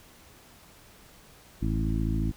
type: harmonic tone with a mistuned harmonic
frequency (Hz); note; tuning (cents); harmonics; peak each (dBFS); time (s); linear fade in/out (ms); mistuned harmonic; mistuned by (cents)
54.2; A1; -25; 1 / 2 / 3 / 4 / 5 / 6; -28 / -31 / -33 / -34 / -35 / -36; 1.61-2.32; 20; 1; -83
effects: pink hiss -54 dBFS RMS until 2.36 s